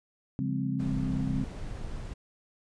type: chord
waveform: sine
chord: Db major seventh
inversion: none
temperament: equal with one note detuned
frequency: 138.59 / 174.61 / 204.1 / 261.6 Hz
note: Db3 / F3 / Ab3 / C4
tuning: 0 / 0 / -30 / 0 cents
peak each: -32 / -36 / -34 / -32 dBFS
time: 0.39-1.44 s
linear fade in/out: 0 ms
type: noise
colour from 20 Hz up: brown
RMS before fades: -37 dBFS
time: 0.79-2.14 s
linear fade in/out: 10 ms
effects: resampled to 22050 Hz